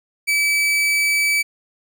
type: tone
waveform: 40% pulse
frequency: 2300 Hz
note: D7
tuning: 37 cents flat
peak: -15 dBFS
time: 0.27-1.43 s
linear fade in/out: 20 ms
effects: none